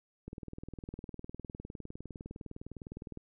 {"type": "click train", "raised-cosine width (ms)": 3, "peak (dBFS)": -30, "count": 58, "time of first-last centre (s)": [0.28, 3.173], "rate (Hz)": 19.7, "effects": []}